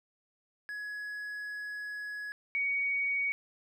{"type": "tone pair in turn", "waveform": ["triangle", "sine"], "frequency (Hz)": [1681, 2244], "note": ["G#6", "C#7"], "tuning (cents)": [20, 21], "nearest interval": "perfect fourth", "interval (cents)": 501, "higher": "second", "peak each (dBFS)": [-35, -28], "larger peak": "second", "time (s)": [[0.69, 2.32], [2.55, 3.32]], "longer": "first", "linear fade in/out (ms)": 0, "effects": []}